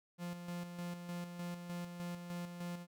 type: tone with tremolo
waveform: 45% pulse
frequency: 174.61 Hz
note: F3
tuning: in tune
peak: -40 dBFS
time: 0.18-2.87 s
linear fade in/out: 50 ms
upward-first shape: square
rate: 3.3 Hz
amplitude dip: 50%
effects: none